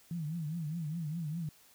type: tone with vibrato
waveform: sine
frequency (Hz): 160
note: D#3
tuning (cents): +49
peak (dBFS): -34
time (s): 0.11-1.49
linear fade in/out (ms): 2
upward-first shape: triangle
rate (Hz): 4.9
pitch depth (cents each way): 170
effects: white hiss -62 dBFS RMS until 1.74 s